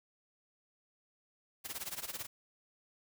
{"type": "noise with tremolo", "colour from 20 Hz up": "white", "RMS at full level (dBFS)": -39, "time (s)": [1.64, 2.27], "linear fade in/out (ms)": 20, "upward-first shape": "sine", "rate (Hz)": 18, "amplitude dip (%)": 85, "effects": []}